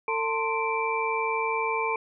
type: tone cluster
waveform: sine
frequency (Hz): 450.4 / 895 / 1047 / 2341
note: A4 / A5 / C6 / D7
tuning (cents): +40 / +29 / +1 / -6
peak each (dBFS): -30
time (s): 0.08-1.96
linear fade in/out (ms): 2
effects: none